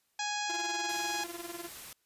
harmonic tone, 830.6 Hz, G#5, in tune, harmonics 1 / 2 / 3 / 4 / 5 / 6 / 7 / 8 / 9, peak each -36 / -39 / -41 / -42 / -43 / -44 / -44 / -45 / -46 dBFS, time 0.19-1.24 s, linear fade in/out 5 ms
sawtooth tone with tremolo, 343.9 Hz, F4, 27 cents flat, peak -34 dBFS, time 0.49-1.69 s, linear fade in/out 10 ms, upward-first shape sine, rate 20 Hz, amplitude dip 85%
white noise, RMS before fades -46 dBFS, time 0.89-1.93 s, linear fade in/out 2 ms
effects white hiss -75 dBFS RMS until 2.05 s + resampled to 32000 Hz

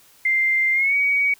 sine tone with pitch glide, 2093 to 2256 Hz, C7 to C#7, 0 to +30 cents, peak -16 dBFS, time 0.25-1.34 s, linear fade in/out 5 ms, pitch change +130 cents, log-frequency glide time 0.73-0.95 s, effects white hiss -53 dBFS RMS until 1.39 s

